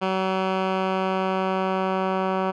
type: tone with low-pass filter sweep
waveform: 10% pulse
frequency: 189 Hz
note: F#3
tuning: 37 cents sharp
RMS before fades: -24 dBFS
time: 0.01-2.52 s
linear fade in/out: 20 ms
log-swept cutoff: 2700 to 1700 Hz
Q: 0.99
effects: none